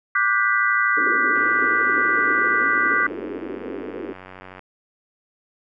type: chord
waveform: sine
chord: G major seventh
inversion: second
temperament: equal with one note detuned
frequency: 1174.7 / 1455.4 / 1568 / 1975.5 Hz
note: D6 / F#6 / G6 / B6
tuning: 0 / -29 / 0 / 0 cents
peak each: -22 dBFS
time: 0.15-3.07 s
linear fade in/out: 5 ms
type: band-pass noise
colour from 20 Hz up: white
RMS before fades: -31 dBFS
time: 0.97-4.13 s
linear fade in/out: 5 ms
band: 250 to 470 Hz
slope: 48 dB/octave
type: click train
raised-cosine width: 0.5 ms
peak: -24 dBFS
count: 302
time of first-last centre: 1.36-4.593 s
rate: 93.1 Hz
effects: none